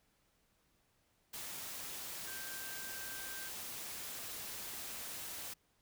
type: tone in noise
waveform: sine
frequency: 1568 Hz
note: G6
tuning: in tune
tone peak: -49 dBFS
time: 2.27-3.49 s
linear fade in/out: 10 ms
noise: white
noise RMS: -45 dBFS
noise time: 1.33-5.54 s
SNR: -7 dB
effects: pink hiss -75 dBFS RMS until 5.81 s